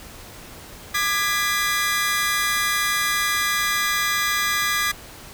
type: chord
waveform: sawtooth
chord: G# diminished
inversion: second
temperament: just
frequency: 1196.1 / 1661.2 / 1993.5 Hz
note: D6 / G#6 / B6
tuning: +31 / 0 / +16 cents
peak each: -21 dBFS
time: 0.94-4.92 s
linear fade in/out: 10 ms
effects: pink hiss -41 dBFS RMS until 5.33 s